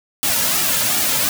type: noise with flanger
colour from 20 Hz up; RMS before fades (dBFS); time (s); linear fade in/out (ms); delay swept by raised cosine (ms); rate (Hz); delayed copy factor
white; -18; 0.23-1.29; 0; 1.9 to 2.72; 2.7; -0.65
effects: none